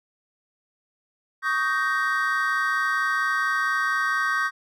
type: chord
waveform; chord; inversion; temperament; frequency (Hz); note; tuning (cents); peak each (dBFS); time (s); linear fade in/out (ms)
triangle; Eb dominant seventh; third; just; 1120.1 / 1244.5 / 1555.6 / 1866.8; Db6 / Eb6 / G6 / Bb6; +18 / 0 / -14 / +2; -26 / -27 / -23 / -26; 1.42-4.51; 50
effects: none